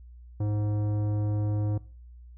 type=tone with tanh clipping; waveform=sine; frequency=104.7 Hz; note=G#2; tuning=15 cents sharp; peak=-27 dBFS; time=0.4-1.78 s; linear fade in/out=5 ms; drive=14 dB; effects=noise-tail reverb RT60 0.4 s tail -21 dB re dry + added 60 Hz sine -45 dBFS peak until 2.37 s